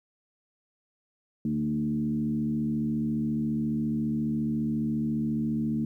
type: tone with frequency modulation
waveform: sine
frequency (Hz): 224.7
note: A3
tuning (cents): +37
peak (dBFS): -25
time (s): 1.45-5.85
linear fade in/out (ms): 2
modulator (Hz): 74.5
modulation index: 0.87
effects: 11-bit